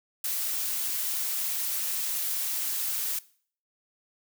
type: noise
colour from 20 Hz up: blue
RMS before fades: -30 dBFS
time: 0.24-3.19 s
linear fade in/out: 5 ms
effects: noise-tail reverb RT60 0.5 s tail -20 dB re dry

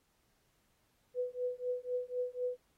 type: tone with tremolo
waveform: sine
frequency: 496.8 Hz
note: B4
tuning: 10 cents sharp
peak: -30 dBFS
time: 1.14-2.58 s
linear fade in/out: 50 ms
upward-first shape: triangle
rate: 4 Hz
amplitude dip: 100%
effects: pink hiss -75 dBFS RMS until 2.77 s + AAC 48 kbps

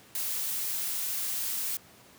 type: noise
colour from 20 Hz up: blue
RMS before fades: -32 dBFS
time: 0.15-1.77 s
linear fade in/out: 2 ms
effects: pink hiss -55 dBFS RMS until 2.18 s + high-pass 100 Hz 12 dB/octave

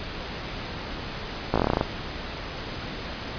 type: slowing click train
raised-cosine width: 1 ms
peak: -7 dBFS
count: 11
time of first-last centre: 1.54-1.811 s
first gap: 17 ms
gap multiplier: 1.1
effects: pink hiss -34 dBFS RMS until 3.38 s + resampled to 11025 Hz

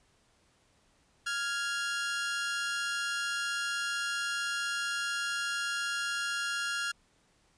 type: tone pair together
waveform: sawtooth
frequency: 1397 / 1661.3 Hz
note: F6 / G#6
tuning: 0 / 0 cents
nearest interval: minor third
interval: 300 cents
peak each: -29 / -32 dBFS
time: 1.26-6.92 s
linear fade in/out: 10 ms
effects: pink hiss -68 dBFS RMS until 7.57 s + resampled to 22050 Hz

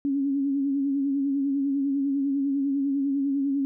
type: tone with vibrato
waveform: sine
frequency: 277.2 Hz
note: C#4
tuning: in tune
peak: -22 dBFS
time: 0.05-3.65 s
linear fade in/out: 0 ms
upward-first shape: sine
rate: 10 Hz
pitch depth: 47 cents each way
effects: none

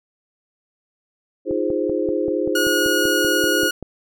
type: chord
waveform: sine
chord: F minor seventh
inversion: third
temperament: equal with one note detuned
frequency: 311.1 / 349.2 / 413.4 / 523.3 Hz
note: Eb4 / F4 / Ab4 / C5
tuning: 0 / 0 / -8 / 0 cents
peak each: -24 dBFS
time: 1.45-3.71 s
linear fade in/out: 50 ms
type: click train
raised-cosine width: 2 ms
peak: -17 dBFS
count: 13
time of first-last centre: 1.51-3.827 s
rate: 5.18 Hz
type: tone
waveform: sawtooth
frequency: 1446 Hz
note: F#6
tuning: 40 cents flat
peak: -15 dBFS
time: 2.55-3.71 s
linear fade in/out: 5 ms
effects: none

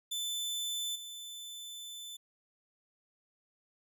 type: tone with level steps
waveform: sawtooth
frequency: 3520 Hz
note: A7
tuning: in tune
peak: -31 / -40 dBFS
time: 0.11-2.17 s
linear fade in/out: 10 ms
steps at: 0.95 s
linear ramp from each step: 10 ms
effects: none

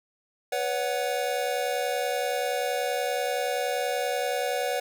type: chord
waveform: square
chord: B suspended second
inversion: none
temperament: equal with one note detuned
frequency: 493.9 / 564.4 / 740 Hz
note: B4 / C#5 / F#5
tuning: 0 / +31 / 0 cents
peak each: -31 dBFS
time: 0.52-4.8 s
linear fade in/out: 5 ms
effects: none

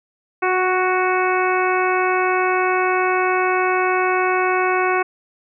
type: harmonic tone with a mistuned harmonic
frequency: 370 Hz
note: F#4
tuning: in tune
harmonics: 1 / 2 / 3 / 4 / 5 / 6 / 7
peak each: -20 / -22 / -22 / -24 / -30 / -26 / -29 dBFS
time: 0.42-5.03 s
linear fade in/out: 10 ms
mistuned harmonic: 1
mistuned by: -15 cents
effects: none

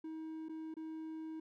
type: tone with dropouts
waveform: triangle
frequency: 317.8 Hz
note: D#4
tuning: 37 cents sharp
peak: -40 dBFS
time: 0.04-1.4 s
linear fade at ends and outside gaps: 5 ms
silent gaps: 0.486-0.493 / 0.741-0.767 s
effects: none

